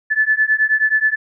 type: beating tone pair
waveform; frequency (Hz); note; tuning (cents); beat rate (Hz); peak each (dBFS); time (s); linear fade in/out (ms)
sine; 1734 / 1743.4; A6 / A6; -26 / -16; 9.4; -16; 0.1-1.16; 20
effects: none